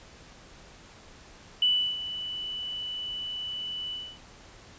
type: tone with ADSR envelope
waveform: sine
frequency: 2974 Hz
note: F#7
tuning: 8 cents sharp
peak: -19 dBFS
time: 1.62-4.19 s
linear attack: 4 ms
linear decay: 340 ms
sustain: -13 dB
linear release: 270 ms
effects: pink hiss -51 dBFS RMS until 4.78 s + resampled to 16000 Hz